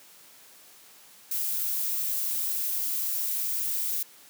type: noise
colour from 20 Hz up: violet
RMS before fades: -29 dBFS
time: 1.31-4.03 s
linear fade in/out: 5 ms
effects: white hiss -53 dBFS RMS until 4.29 s + high-pass 150 Hz 12 dB/octave

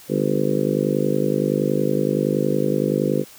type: harmonic tone with a mistuned harmonic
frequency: 50.7 Hz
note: G#1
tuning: 41 cents flat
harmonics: 3 / 4 / 5 / 6 / 7 / 8 / 9 / 10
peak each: -26 / -26 / -26 / -26 / -26 / -26 / -26 / -26 dBFS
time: 0.08-3.25 s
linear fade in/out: 50 ms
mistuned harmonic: 3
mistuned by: -64 cents
effects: white hiss -45 dBFS RMS until 3.38 s

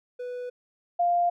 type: tone pair in turn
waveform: triangle / sine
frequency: 493.9 / 698.5 Hz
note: B4 / F5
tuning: 0 / 0 cents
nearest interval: tritone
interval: 600 cents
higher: second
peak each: -30 / -20 dBFS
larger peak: second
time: 0.19-0.5 / 0.99-1.3 s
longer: neither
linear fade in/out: 10 ms
effects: none

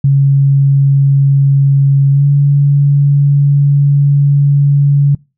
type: tone with pitch glide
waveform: sine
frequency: 138.59 to 141.99 Hz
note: C#3 to C#3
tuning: 0 to +42 cents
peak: -5 dBFS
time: 0.04-5.15 s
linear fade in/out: 5 ms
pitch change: +42 cents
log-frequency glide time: 2.11-2.25 s
effects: noise-tail reverb RT60 0.3 s tail -26 dB re dry

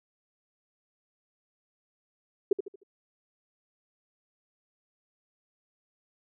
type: tone with echo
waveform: sine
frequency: 395.1 Hz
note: G4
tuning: 14 cents sharp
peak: -17 dBFS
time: 2.51-2.53 s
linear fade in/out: 5 ms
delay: 76 ms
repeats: 4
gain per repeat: -9 dB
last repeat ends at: 2.834 s
effects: none

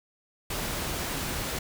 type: noise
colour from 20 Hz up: pink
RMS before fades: -32 dBFS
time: 0.5-1.59 s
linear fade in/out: 5 ms
effects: none

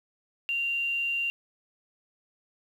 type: tone with quantisation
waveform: sine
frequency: 2772 Hz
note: F7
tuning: 14 cents flat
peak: -26 dBFS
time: 0.49-1.3 s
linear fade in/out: 0 ms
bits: 9
effects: none

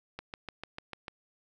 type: click train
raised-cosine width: 0.3 ms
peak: -23 dBFS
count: 7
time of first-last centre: 0.19-1.082 s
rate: 6.73 Hz
effects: none

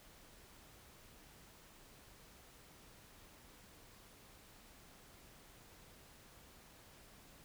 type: silence
effects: pink hiss -61 dBFS RMS until 7.44 s

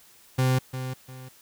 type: tone with echo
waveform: 40% pulse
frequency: 129.2 Hz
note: C3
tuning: 21 cents flat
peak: -19 dBFS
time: 0.38-0.59 s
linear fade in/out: 10 ms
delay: 350 ms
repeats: 2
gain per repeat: -10 dB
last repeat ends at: 1.29 s
effects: white hiss -55 dBFS RMS until 1.41 s

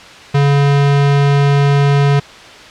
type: tone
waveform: square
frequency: 141.6 Hz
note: C#3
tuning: 37 cents sharp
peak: -9 dBFS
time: 0.34-2.2 s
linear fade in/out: 10 ms
effects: white hiss -35 dBFS RMS until 2.7 s + low-pass 4000 Hz 12 dB/octave

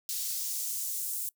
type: noise with high-pass filter sweep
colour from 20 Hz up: white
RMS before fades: -34 dBFS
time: 0.09-1.29 s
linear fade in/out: 0 ms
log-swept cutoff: 4700 to 8900 Hz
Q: 1.1
effects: noise-tail reverb RT60 0.1 s tail -23 dB re dry

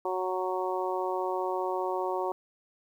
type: harmonic tone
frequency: 185 Hz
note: F#3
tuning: in tune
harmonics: 2 / 3 / 4 / 5 / 6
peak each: -32 / -35 / -35 / -34 / -38 dBFS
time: 0.05-2.32 s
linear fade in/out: 2 ms
effects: 10-bit

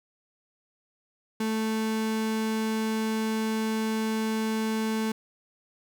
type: tone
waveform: 35% pulse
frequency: 220 Hz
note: A3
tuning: in tune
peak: -24 dBFS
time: 1.4-5.12 s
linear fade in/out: 5 ms
effects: none

